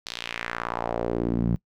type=tone with band-pass filter sweep; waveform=sawtooth; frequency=58.3 Hz; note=A#1; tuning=1 cent sharp; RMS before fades=-28 dBFS; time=0.06-1.56 s; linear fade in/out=0 ms; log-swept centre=4500 to 160 Hz; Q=2.1; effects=noise-tail reverb RT60 0.1 s tail -23 dB re dry